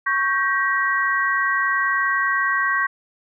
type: chord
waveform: sine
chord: G diminished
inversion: second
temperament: equal with one note detuned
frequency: 1108.7 / 1568 / 1904.9 Hz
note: Db6 / G6 / Bb6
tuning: 0 / 0 / +37 cents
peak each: -22 dBFS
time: 0.06-2.87 s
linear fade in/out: 10 ms
effects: none